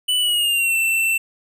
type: tone with pitch glide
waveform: square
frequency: 2977 to 2683 Hz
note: F#7 to E7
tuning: +10 to +30 cents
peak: -17 dBFS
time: 0.08-1.18 s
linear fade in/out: 10 ms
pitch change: -180 cents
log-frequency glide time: 0.19-0.76 s
effects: none